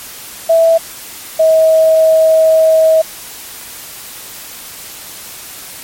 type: tone pair in turn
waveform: sine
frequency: 658 / 639.6 Hz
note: E5 / D#5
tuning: -3 / +48 cents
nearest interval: unison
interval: 49 cents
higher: first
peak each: -5 dBFS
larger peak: neither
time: 0.49-0.78 / 1.39-3.02 s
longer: second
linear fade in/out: 10 ms
effects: white hiss -30 dBFS RMS until 5.83 s + MP3 64 kbps